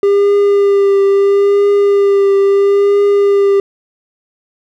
triangle tone with vibrato, 400.1 Hz, G4, 35 cents sharp, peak -5 dBFS, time 0.03-3.6 s, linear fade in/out 2 ms, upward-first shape triangle, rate 0.75 Hz, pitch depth 25 cents each way, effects none

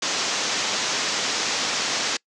white low-pass noise, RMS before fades -25 dBFS, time 0.02-2.17 s, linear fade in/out 5 ms, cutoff 6800 Hz, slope 48 dB/octave, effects noise-tail reverb RT60 0.1 s tail -25 dB re dry + high-pass 200 Hz 12 dB/octave

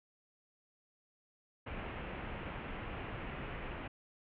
pink low-pass noise, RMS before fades -43 dBFS, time 1.66-3.88 s, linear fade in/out 10 ms, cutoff 2900 Hz, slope 48 dB/octave, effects none

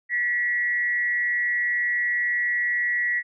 sine tone with frequency modulation, 1934 Hz, B6, 37 cents flat, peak -21 dBFS, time 0.09-3.23 s, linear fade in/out 50 ms, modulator 186 Hz, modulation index 0.41, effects none

